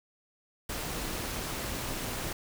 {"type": "noise with amplitude modulation", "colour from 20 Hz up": "pink", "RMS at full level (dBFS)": -33, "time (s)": [0.69, 2.33], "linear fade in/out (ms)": 5, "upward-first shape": "sine", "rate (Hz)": 289, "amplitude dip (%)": 55, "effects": []}